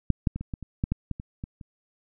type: clicks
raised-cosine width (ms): 5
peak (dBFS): -7 / -9 / -19 / -22 / -19 / -25 / -12 / -12 / -17 / -23 / -21 / -29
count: 12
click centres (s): 0.103 / 0.272 / 0.36 / 0.41 / 0.538 / 0.627 / 0.839 / 0.92 / 1.113 / 1.199 / 1.439 / 1.612
effects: none